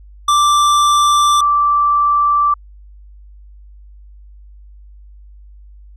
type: tone pair in turn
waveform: square / sine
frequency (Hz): 1174.7 / 1168.6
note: D6 / D6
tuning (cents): 0 / -9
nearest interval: unison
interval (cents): 9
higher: first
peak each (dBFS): -10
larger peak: neither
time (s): 0.28-1.41 / 1.41-2.54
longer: neither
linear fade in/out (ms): 5
effects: added 50 Hz sine -37 dBFS peak until 5.96 s + low-pass 9000 Hz 12 dB/octave